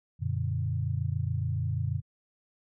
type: chord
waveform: sine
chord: Gb augmented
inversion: none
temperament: equal with one note detuned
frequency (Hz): 92.5 / 119.13 / 146.83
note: Gb2 / Bb2 / D3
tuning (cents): 0 / +38 / 0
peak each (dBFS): -31 / -31 / -33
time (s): 0.19-2.02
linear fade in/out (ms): 50
effects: none